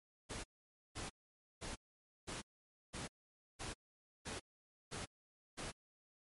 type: noise bursts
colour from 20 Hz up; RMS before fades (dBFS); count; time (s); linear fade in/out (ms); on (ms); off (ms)
pink; -45; 9; 0.29-5.72; 20; 150; 510
effects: MP3 48 kbps